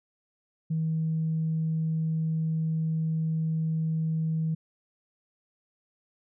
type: tone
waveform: sine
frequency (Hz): 160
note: D#3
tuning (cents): +49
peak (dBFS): -24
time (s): 0.7-4.55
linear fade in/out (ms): 10
effects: tanh soft clip ceiling -20 dBFS